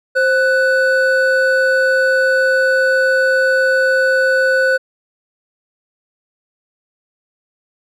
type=tone pair together; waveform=triangle; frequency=525.5 / 1489 Hz; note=C5 / F#6; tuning=+7 / +11 cents; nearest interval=octave + tritone; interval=1804 cents; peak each=-12 dBFS; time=0.15-4.78 s; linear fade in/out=20 ms; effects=none